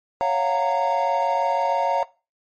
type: chord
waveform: triangle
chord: Gb major seventh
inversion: second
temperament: just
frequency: 555 / 693.7 / 740 / 925 Hz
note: Db5 / F5 / Gb5 / Bb5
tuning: +2 / -12 / 0 / -14 cents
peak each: -23 / -23 / -25 / -21 dBFS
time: 0.21-2.03 s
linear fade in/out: 0 ms
effects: noise-tail reverb RT60 0.3 s tail -20 dB re dry + MP3 32 kbps